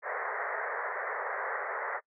white band-pass noise, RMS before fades -35 dBFS, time 0.02-2.01 s, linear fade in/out 50 ms, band 410 to 2000 Hz, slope 96 dB/octave, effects noise-tail reverb RT60 0.1 s tail -24 dB re dry

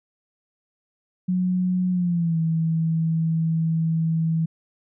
sine tone with pitch glide, 182.3 to 162.41 Hz, F#3 to E3, -25 to -25 cents, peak -19 dBFS, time 1.28-4.46 s, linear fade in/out 10 ms, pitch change -200 cents, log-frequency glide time 1.91-2.38 s, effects none

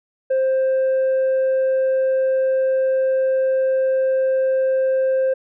sine tone with tanh clipping, 526 Hz, C5, 9 cents sharp, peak -16 dBFS, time 0.3-5.34 s, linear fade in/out 10 ms, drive 2 dB, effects none

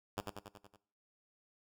5% pulse tone with echo, 101.7 Hz, G#2, 36 cents flat, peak -25 dBFS, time 0.17-0.21 s, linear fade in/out 5 ms, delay 93 ms, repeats 6, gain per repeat -4 dB, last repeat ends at 0.768 s, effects noise-tail reverb RT60 0.5 s tail -19 dB re dry

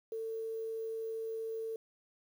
sine tone with quantisation, 447.9 Hz, A4, 31 cents sharp, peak -36 dBFS, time 0.12-1.76 s, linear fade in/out 2 ms, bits 10, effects none

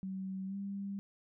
sine tone with pitch glide, 190.4 to 198.37 Hz, F#3 to G3, +50 to +21 cents, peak -37 dBFS, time 0.03-0.99 s, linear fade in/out 0 ms, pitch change +71 cents, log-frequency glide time 0.46-0.56 s, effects none

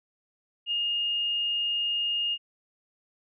sine tone, 2840 Hz, F7, 28 cents sharp, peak -25 dBFS, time 0.66-2.38 s, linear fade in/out 50 ms, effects none

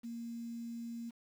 sine tone with quantisation, 233.1 Hz, A#3, in tune, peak -40 dBFS, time 0.03-1.11 s, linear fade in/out 20 ms, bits 10, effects none

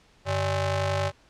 sawtooth ring-modulated tone, 240.3 Hz, B3, 47 cents flat, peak -17 dBFS, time 0.25-1.12 s, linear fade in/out 50 ms, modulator 335 Hz, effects pink hiss -59 dBFS RMS until 1.29 s + low-pass 6000 Hz 12 dB/octave

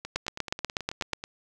two click trains, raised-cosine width 0.2 ms, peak -19 / -10 dBFS, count 12 / 9, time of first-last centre 0.05-1.239 / 0.16-1.133 s, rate 9.25 / 8.22 Hz, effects none

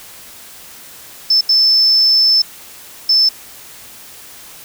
sine tone bursts at uneven times, 5274 Hz, E8, in tune, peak -8 dBFS, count 3, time 1.3-1.41 / 1.49-2.42 / 3.09-3.29 s, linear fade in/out 5 ms, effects white hiss -37 dBFS RMS until 4.64 s

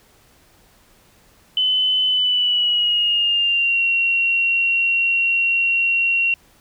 sine tone with pitch glide, 3025 to 2742 Hz, F#7 to F7, +38 to -32 cents, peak -15 dBFS, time 1.57-6.34 s, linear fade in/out 2 ms, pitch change -170 cents, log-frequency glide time 2.07-3.82 s, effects pink hiss -54 dBFS RMS until 6.6 s

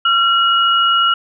sine tone pair together, 1367 / 2897 Hz, F6 / F#7, -37 / -37 cents, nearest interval octave + minor second, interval 1300 cents, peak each -12 / -15 dBFS, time 0.05-1.14 s, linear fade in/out 5 ms, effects none

